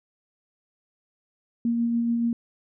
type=tone with tremolo; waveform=sine; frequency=234.1 Hz; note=A#3; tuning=8 cents sharp; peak=-20 dBFS; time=1.65-2.33 s; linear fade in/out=2 ms; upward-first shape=sine; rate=7 Hz; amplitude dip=25%; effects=none